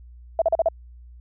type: tone bursts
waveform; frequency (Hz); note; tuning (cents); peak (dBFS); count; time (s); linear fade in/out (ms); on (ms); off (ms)
sine; 659.3; E5; 0; -15; 5; 0.39-0.686; 2; 28; 39
effects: added 60 Hz sine -42 dBFS peak until 1.2 s